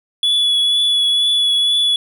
triangle tone with vibrato, 3409 Hz, G#7, 45 cents sharp, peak -11 dBFS, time 0.23-1.96 s, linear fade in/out 2 ms, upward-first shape triangle, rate 2.1 Hz, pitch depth 18 cents each way, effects none

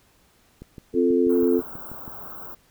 click train, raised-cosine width 3 ms, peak -26 dBFS, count 10, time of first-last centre 0.62-2.079 s, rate 6.17 Hz
sine chord, F major, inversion second, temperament equal, 261.6 / 349.2 / 440 Hz, C4 / F4 / A4, 0 / 0 / 0 cents, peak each -21 dBFS, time 0.93-1.62 s, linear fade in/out 50 ms
white band-stop noise, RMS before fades -38 dBFS, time 1.29-2.55 s, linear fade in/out 10 ms, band 1500 to 16000 Hz, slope 96 dB/octave
effects pink hiss -60 dBFS RMS until 2.7 s

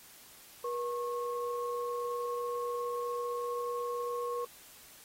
sine tone pair together, 481.4 / 1090 Hz, B4 / C#6, -44 / -29 cents, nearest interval octave + major second, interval 1415 cents, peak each -34 / -37 dBFS, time 0.64-4.45 s, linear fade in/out 5 ms, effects white hiss -55 dBFS RMS until 5.04 s + AAC 48 kbps

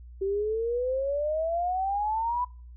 sine exponential sweep, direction up, 382.6 to 1000 Hz, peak -25 dBFS, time 0.21-2.45 s, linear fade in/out 10 ms, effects noise-tail reverb RT60 0.4 s tail -23 dB re dry + added 60 Hz sine -43 dBFS peak until 2.76 s

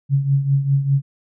sine tone with tremolo, 138.59 Hz, C#3, in tune, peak -11 dBFS, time 0.09-1.02 s, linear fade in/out 50 ms, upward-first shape triangle, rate 5 Hz, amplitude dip 75%, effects none

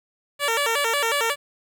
10% pulse tone with vibrato, 512 Hz, C5, 38 cents flat, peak -12 dBFS, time 0.39-1.36 s, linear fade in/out 50 ms, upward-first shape square, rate 5.5 Hz, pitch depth 200 cents each way, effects 9-bit

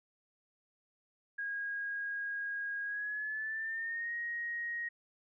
sine tone with pitch glide, 1637 to 1880.4 Hz, G#6 to A#6, -25 to +15 cents, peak -35 dBFS, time 1.38-4.89 s, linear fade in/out 10 ms, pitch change +240 cents, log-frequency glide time 2.83-4.14 s, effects none

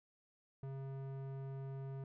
square tone with low-pass filter, 135.4 Hz, C#3, 40 cents flat, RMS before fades -45 dBFS, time 0.63-2.04 s, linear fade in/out 2 ms, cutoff 960 Hz, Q 0.52, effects none

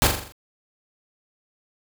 pink noise with echo, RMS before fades -17 dBFS, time 0.02-0.07 s, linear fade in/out 0 ms, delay 42 ms, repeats 6, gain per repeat -5 dB, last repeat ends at 0.322 s, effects none

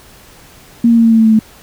sine tone with pitch steps, 233.9 / 231.6 / 229.4 / 227.1 / 224.9 / 222.7 / 220.5 / 218.4 Hz, A#3 / A#3 / A#3 / A#3 / A3 / A3 / A3 / A3, +6 / -11 / -28 / -45 / +38 / +21 / +4 / -13 cents, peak -5 dBFS, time 0.84-1.392 s, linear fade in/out 5 ms, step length 69 ms, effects pink hiss -41 dBFS RMS until 1.62 s

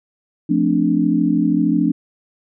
sine chord, D minor seventh, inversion first, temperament equal with one note detuned, 174.61 / 220 / 261.6 / 294.7 Hz, F3 / A3 / C4 / D4, 0 / 0 / 0 / +6 cents, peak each -20 / -20 / -20 / -17 dBFS, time 0.49-1.92 s, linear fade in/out 10 ms, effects none

